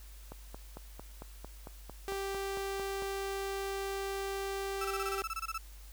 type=click train; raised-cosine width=1 ms; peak=-30 dBFS; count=13; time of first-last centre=0.32-3.023 s; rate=4.44 Hz
type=tone; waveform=sawtooth; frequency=392 Hz; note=G4; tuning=in tune; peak=-31 dBFS; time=2.08-5.22 s; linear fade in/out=0 ms
type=tone bursts; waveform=35% pulse; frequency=1318.5 Hz; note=E6; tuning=in tune; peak=-33 dBFS; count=13; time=4.81-5.58 s; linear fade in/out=5 ms; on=38 ms; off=23 ms
effects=added 50 Hz sine -48 dBFS peak until 5.92 s + white hiss -58 dBFS RMS until 5.92 s